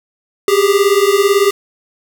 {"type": "beating tone pair", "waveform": "square", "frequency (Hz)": [391.1, 409.1], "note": ["G4", "G#4"], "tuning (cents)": [-4, -26], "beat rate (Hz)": 18, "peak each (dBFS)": -13, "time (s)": [0.48, 1.51], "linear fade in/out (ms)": 2, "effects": []}